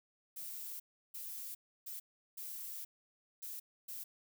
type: noise bursts at uneven times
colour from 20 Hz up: violet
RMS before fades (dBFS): -45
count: 6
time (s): 0.36-0.8 / 1.14-1.55 / 1.86-2 / 2.37-2.85 / 3.42-3.6 / 3.88-4.04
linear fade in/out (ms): 10
effects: none